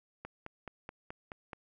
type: click train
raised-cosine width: 0.5 ms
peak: -27 dBFS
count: 7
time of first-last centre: 0.25-1.532 s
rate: 4.68 Hz
effects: none